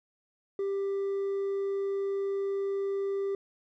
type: tone with hard clipping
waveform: sine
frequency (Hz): 394.5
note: G4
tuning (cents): +11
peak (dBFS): -29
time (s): 0.59-3.35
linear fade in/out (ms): 2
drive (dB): 2
effects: none